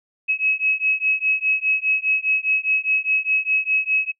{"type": "beating tone pair", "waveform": "sine", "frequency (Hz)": [2562, 2566.9], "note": ["E7", "E7"], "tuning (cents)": [-50, -47], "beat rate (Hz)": 4.9, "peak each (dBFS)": -21, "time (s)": [0.28, 4.12], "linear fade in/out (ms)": 20, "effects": ["noise-tail reverb RT60 0.1 s tail -26 dB re dry"]}